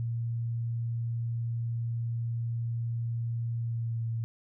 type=tone with pitch glide; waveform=sine; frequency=116.54 to 114.47 Hz; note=A#2 to A#2; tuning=0 to -31 cents; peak=-29 dBFS; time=0-4.24 s; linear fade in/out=0 ms; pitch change=-31 cents; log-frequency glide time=3.59-4.08 s; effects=none

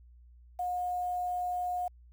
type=tone with quantisation; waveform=sine; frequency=719 Hz; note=F#5; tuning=50 cents flat; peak=-30 dBFS; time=0.59-1.88 s; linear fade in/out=5 ms; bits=9; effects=added 60 Hz sine -53 dBFS peak until 2.12 s

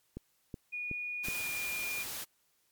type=click train; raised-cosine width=3 ms; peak=-27 dBFS; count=4; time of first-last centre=0.17-1.285 s; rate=2.69 Hz
type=tone with pitch glide; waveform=sine; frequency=2452 to 2415 Hz; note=D#7 to D7; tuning=-26 to +48 cents; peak=-35 dBFS; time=0.72-2.04 s; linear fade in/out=20 ms; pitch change=-26 cents; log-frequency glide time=1.38-1.47 s
type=noise; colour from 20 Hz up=white; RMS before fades=-40 dBFS; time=1.23-2.25 s; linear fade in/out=20 ms
effects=white hiss -73 dBFS RMS until 2.71 s + MP3 96 kbps

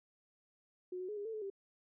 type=tone with pitch steps; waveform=sine; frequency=364.2 / 368.8 / 421.3 / 407.4 / 446.8 / 430.9 / 393.2 Hz; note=F#4 / F#4 / G#4 / G#4 / A4 / A4 / G4; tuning=-27 / -6 / +25 / -33 / +27 / -36 / +5 cents; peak=-39 dBFS; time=0.92-1.501 s; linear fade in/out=5 ms; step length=83 ms; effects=none

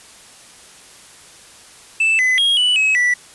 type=tone with pitch steps; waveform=triangle; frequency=2641 / 2018 / 3269 / 2965 / 2563 / 1962 Hz; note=E7 / B6 / G#7 / F#7 / E7 / B6; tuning=+3 / +37 / -28 / +3 / -49 / -12 cents; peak=-11 dBFS; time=2-3.14 s; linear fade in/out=5 ms; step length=190 ms; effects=white hiss -43 dBFS RMS until 3.34 s + resampled to 24000 Hz

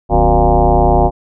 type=tone with frequency modulation; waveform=sine; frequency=370 Hz; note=F#4; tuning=in tune; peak=-7 dBFS; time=0.09-1.11 s; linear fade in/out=50 ms; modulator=110 Hz; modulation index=4.4; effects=none

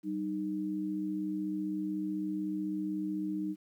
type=tone pair together; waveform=sine; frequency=192.49 / 308.4 Hz; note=G3 / D#4; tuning=-31 / -15 cents; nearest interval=minor sixth; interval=816 cents; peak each=-37 / -33 dBFS; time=0.03-3.56 s; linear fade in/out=50 ms; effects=11-bit

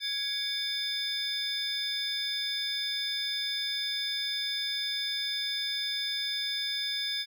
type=tone cluster; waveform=triangle; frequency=1658 / 2246 / 3562 / 5020 Hz; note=G#6 / C#7 / A7 / D#8; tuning=-3 / +22 / +21 / +15 cents; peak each=-40 / -38 / -31 / -33 dBFS; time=0-7.26 s; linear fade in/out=50 ms; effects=none

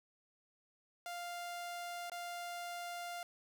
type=tone with dropouts; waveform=sawtooth; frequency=698.5 Hz; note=F5; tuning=in tune; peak=-38 dBFS; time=1.06-3.23 s; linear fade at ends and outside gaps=1 ms; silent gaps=2.098-2.118 s; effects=none

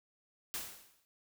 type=noise with exponential decay; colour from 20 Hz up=white; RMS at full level=-37 dBFS; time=0.54-1.05 s; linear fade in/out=0 ms; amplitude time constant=110 ms; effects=none

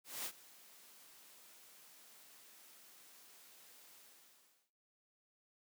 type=noise with ADSR envelope; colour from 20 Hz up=white; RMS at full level=-41 dBFS; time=0.04-4.71 s; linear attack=210 ms; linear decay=67 ms; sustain=-20 dB; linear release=730 ms; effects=noise-tail reverb RT60 0.9 s tail -26 dB re dry + high-pass 200 Hz 12 dB/octave

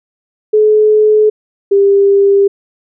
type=tone pair in turn; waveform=sine; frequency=427.4 / 398 Hz; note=G#4 / G4; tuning=+50 / +26 cents; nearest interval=minor second; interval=124 cents; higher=first; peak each=-5 dBFS; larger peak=neither; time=0.53-1.3 / 1.71-2.48 s; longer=neither; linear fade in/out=10 ms; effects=none

